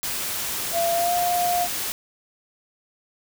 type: noise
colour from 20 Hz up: white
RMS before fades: -28 dBFS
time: 0.03-1.92 s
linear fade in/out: 0 ms
type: tone with pitch glide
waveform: sine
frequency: 680 to 706.4 Hz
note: F5 to F5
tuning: -46 to +20 cents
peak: -20 dBFS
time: 0.72-1.68 s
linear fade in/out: 50 ms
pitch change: +66 cents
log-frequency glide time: 0.93-1.14 s
effects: none